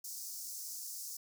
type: high-pass noise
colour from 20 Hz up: pink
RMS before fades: -44 dBFS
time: 0.04-1.17 s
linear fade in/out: 5 ms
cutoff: 5100 Hz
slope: 48 dB/octave
effects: none